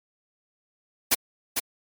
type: noise with echo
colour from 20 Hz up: white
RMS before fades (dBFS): -19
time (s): 1.11-1.15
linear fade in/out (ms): 10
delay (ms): 450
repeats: 1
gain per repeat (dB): -6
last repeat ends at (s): 1.6
effects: MP3 96 kbps